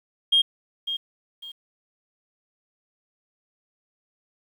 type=tone with echo; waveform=sine; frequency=3231 Hz; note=G#7; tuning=48 cents flat; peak=-14 dBFS; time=0.32-0.42 s; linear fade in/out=10 ms; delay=550 ms; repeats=2; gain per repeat=-11 dB; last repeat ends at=1.52 s; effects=tanh soft clip ceiling -11 dBFS + 9-bit